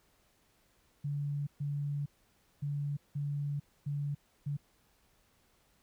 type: tone bursts at uneven times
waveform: sine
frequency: 143.9 Hz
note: D3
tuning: 35 cents flat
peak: -32 dBFS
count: 6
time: 1.04-1.47 / 1.6-2.06 / 2.62-2.97 / 3.15-3.6 / 3.86-4.15 / 4.46-4.57 s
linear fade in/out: 10 ms
effects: pink hiss -70 dBFS RMS until 5.82 s